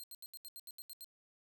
10% pulse tone bursts, 4186 Hz, C8, in tune, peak -40 dBFS, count 10, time 0-1.044 s, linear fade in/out 0 ms, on 36 ms, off 76 ms, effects none

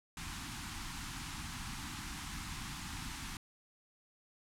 pink band-stop noise, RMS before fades -43 dBFS, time 0.17-3.37 s, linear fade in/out 2 ms, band 310 to 820 Hz, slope 48 dB/octave, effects low-pass 10000 Hz 12 dB/octave

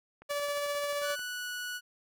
click train, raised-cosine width 0.5 ms, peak -36 dBFS, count 12, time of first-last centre 0.22-1.193 s, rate 11.3 Hz
sawtooth tone with tremolo, 577 Hz, D5, 31 cents flat, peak -26 dBFS, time 0.29-1.16 s, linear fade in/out 20 ms, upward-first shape sine, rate 15 Hz, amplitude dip 25%
sawtooth tone with pitch glide, 1480 to 1471.5 Hz, F#6 to F#6, 0 to -10 cents, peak -32 dBFS, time 1.01-1.81 s, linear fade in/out 50 ms, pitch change -10 cents, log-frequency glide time 1.18-1.49 s
effects none

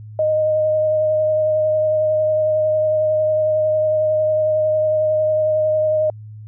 sine tone with vibrato, 619 Hz, D#5, 9 cents flat, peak -14 dBFS, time 0.19-6.1 s, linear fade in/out 2 ms, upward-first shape sine, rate 11 Hz, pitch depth 13 cents each way, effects added 107 Hz sine -33 dBFS peak until 6.47 s

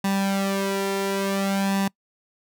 sawtooth tone with flanger, 196 Hz, G3, in tune, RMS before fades -24 dBFS, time 0.04-1.88 s, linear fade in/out 5 ms, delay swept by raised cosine 1.1 to 2.2 ms, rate 0.56 Hz, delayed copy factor +0.75, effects noise-tail reverb RT60 0.1 s tail -25 dB re dry

